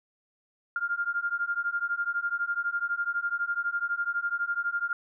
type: beating tone pair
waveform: sine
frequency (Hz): 1396.9 / 1408.9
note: F6 / F6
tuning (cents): 0 / +15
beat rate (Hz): 12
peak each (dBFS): -30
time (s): 0.76-4.93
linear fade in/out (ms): 2
effects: none